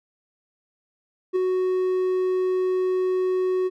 triangle tone with ADSR envelope, 370 Hz, F#4, in tune, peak -15 dBFS, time 1.33-3.7 s, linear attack 29 ms, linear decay 8 ms, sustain -3 dB, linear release 34 ms, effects none

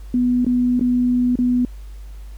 sine tone with dropouts, 246.9 Hz, B3, in tune, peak -14 dBFS, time 0.14-1.65 s, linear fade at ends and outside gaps 2 ms, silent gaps 0.447-0.465 / 0.795-0.81 / 1.356-1.388 s, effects added 50 Hz sine -32 dBFS peak until 2.37 s + pink hiss -53 dBFS RMS until 2.37 s

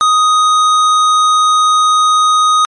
sine tone with tanh clipping, 1248 Hz, D#6, 5 cents sharp, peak -9 dBFS, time 0.01-2.65 s, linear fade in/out 0 ms, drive 16 dB, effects MP3 48 kbps

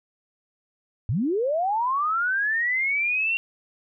sine linear sweep, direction up, 90.2 to 2761 Hz, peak -21 dBFS, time 1.09-3.37 s, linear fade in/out 0 ms, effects none

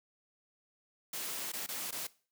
white noise with dropouts, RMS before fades -39 dBFS, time 1.13-2.07 s, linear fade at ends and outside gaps 5 ms, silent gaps 1.52-1.534 / 1.664-1.687 / 1.91-1.924 s, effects noise-tail reverb RT60 0.4 s tail -20 dB re dry + high-pass 150 Hz 12 dB/octave

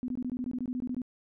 sine tone bursts, 250.4 Hz, B3, 24 cents sharp, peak -30 dBFS, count 14, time 0.03-1.018 s, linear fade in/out 0 ms, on 52 ms, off 20 ms, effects none

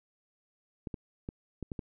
clicks, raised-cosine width 3 ms, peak -24 dBFS, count 6, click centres 0.872 / 0.942 / 1.289 / 1.627 / 1.718 / 1.792 s, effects none

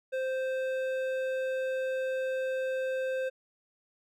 triangle tone with hard clipping, 522 Hz, C5, 4 cents flat, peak -31 dBFS, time 0.12-3.3 s, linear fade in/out 20 ms, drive 14 dB, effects none

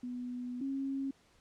sine tone pair in turn, 246.9 / 271.7 Hz, B3 / C#4, 0 / -35 cents, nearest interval major second, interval 165 cents, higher second, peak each -37 / -33 dBFS, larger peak second, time 0.03-0.61 / 0.61-1.11 s, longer first, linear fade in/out 5 ms, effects pink hiss -67 dBFS RMS until 1.4 s + low-pass 8000 Hz 12 dB/octave

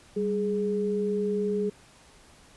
sine tone pair together, 196.4 / 417 Hz, G3 / G#4, +4 / +7 cents, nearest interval octave + minor second, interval 1303 cents, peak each -29 / -26 dBFS, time 0.16-1.7 s, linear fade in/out 10 ms, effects pink hiss -55 dBFS RMS until 2.56 s + resampled to 24000 Hz

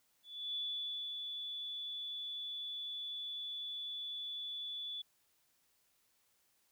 sine tone with ADSR envelope, 3452 Hz, A7, 34 cents flat, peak -36 dBFS, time 0.23-5.02 s, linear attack 320 ms, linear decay 580 ms, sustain -4 dB, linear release 7 ms, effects white hiss -75 dBFS RMS until 6.71 s

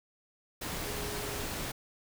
sine tone in noise, 415.3 Hz, G#4, in tune, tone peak -42 dBFS, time 0.85-1.46 s, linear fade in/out 10 ms, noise pink, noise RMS -37 dBFS, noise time 0.61-1.72 s, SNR -8 dB, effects none

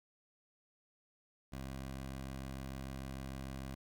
15% pulse tone, 66.7 Hz, C2, 34 cents sharp, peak -36 dBFS, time 1.52-3.75 s, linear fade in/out 10 ms, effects 13-bit

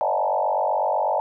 sine tone with frequency modulation, 739 Hz, F#5, 2 cents flat, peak -19 dBFS, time 0.01-1.2 s, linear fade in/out 0 ms, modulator 48.1 Hz, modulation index 3.8, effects none

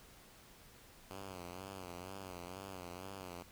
5% pulse tone with vibrato, 92.5 Hz, F#2, in tune, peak -35 dBFS, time 1.1-3.43 s, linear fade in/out 10 ms, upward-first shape sine, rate 2.1 Hz, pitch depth 100 cents each way, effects pink hiss -60 dBFS RMS until 3.51 s

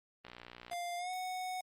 click train, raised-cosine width 0.3 ms, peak -32 dBFS, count 30, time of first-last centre 0.25-0.732 s, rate 60.2 Hz
square tone with pitch glide, 698.5 to 738.3 Hz, F5 to F#5, 0 to -4 cents, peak -38 dBFS, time 0.71-1.61 s, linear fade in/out 5 ms, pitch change +96 cents, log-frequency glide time 0.97-1.11 s
effects Opus 32 kbps

